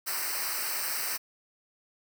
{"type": "noise with comb filter", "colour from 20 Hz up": "white", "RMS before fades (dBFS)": -32, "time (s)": [0.06, 1.18], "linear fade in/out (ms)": 20, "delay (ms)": 0.29, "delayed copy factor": -1, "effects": []}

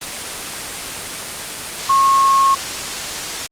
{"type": "tone in noise", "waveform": "sine", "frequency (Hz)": 1088, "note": "C#6", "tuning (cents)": -33, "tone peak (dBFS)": -10, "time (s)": [1.89, 2.55], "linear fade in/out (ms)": 10, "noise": "white", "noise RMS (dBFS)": -24, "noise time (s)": [0.01, 3.47], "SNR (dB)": 11, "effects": ["low-pass 9000 Hz 12 dB/octave", "Opus 32 kbps"]}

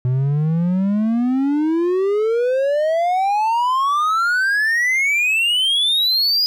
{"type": "exponential sweep", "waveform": "triangle", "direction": "up", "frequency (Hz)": [123.47, 4978], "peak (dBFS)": -13, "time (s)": [0.05, 6.46], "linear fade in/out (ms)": 0, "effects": []}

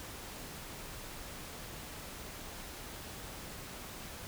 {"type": "silence", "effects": ["pink hiss -46 dBFS RMS until 4.27 s"]}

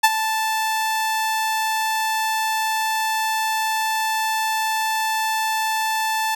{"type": "tone with ADSR envelope", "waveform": "sawtooth", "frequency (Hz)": 879, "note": "A5", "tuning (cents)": -2, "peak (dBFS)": -5, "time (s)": [0.03, 6.35], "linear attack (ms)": 13, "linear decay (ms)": 42, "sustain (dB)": -11, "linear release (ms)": 6, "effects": []}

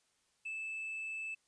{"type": "tone with tanh clipping", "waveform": "sine", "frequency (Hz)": 2627, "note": "E7", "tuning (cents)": -7, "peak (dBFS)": -39, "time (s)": [0.45, 1.35], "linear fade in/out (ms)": 10, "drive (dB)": 1, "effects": ["white hiss -75 dBFS RMS until 1.47 s", "resampled to 22050 Hz"]}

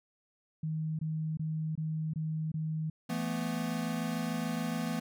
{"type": "tone bursts", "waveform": "sine", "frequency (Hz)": 157.3, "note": "D#3", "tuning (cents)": 19, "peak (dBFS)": -31, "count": 6, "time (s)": [0.63, 2.9], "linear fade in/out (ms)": 5, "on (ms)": 360, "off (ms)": 22}
{"type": "chord", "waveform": "square", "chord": "E suspended fourth", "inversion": "none", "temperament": "equal with one note detuned", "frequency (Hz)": [167.31, 220, 246.9], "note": ["E3", "A3", "B3"], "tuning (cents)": [26, 0, 0], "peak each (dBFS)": -37, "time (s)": [3.09, 5], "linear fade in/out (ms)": 10}
{"effects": []}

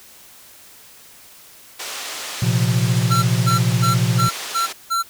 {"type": "band-pass noise", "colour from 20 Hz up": "white", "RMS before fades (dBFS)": -30, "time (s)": [1.79, 4.73], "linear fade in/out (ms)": 10, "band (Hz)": [430, 6400], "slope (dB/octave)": 12}
{"type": "chord", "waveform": "triangle", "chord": "Bb suspended second", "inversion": "none", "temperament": "equal", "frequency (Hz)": [116.54, 130.81, 174.61], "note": ["Bb2", "C3", "F3"], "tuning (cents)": [0, 0, 0], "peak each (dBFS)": [-16, -18, -20], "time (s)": [2.42, 4.29], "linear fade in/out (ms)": 5}
{"type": "tone bursts", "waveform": "square", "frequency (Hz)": 1354, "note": "E6", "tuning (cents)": 46, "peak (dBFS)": -18, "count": 6, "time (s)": [3.1, 5.03], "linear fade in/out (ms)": 20, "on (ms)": 130, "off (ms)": 230}
{"effects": ["white hiss -45 dBFS RMS until 5.09 s"]}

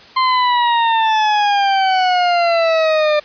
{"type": "exponential sweep", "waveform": "40% pulse", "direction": "down", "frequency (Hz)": [1046.5, 596], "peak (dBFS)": -11, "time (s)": [0.16, 3.2], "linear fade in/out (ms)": 10, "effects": ["white hiss -41 dBFS RMS until 3.24 s", "resampled to 11025 Hz"]}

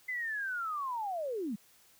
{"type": "linear sweep", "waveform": "sine", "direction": "down", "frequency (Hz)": [2049, 187], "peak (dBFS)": -33, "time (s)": [0.08, 1.56], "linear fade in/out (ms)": 10, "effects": ["white hiss -63 dBFS RMS until 1.99 s"]}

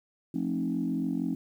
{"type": "chord", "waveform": "sine", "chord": "F dominant seventh", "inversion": "none", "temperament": "equal with one note detuned", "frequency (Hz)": [174.61, 220, 266.7, 311.1], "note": ["F3", "A3", "C4", "Eb4"], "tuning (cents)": [0, 0, 33, 0], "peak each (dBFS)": [-33, -33, -30, -34], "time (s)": [0.34, 1.35], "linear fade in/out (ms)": 5, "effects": ["tanh soft clip ceiling -19 dBFS", "10-bit"]}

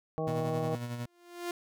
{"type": "harmonic tone", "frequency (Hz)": 158.5, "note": "D#3", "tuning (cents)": 32, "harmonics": [1, 2, 3, 4, 5, 7], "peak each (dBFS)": [-35, -40, -34, -37, -39, -45], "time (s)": [0.18, 0.75], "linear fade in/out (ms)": 0}
{"type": "tone with tremolo", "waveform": "30% pulse", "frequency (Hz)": 120.3, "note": "B2", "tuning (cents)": -45, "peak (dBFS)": -31, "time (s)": [0.27, 1.06], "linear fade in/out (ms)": 5, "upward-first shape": "sine", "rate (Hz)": 11, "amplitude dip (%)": 45}
{"type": "tone with exponential growth", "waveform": "sawtooth", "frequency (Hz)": 348.7, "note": "F4", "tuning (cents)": -3, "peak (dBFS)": -27, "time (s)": [1.06, 1.51], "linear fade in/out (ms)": 2, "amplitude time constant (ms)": 96}
{"effects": []}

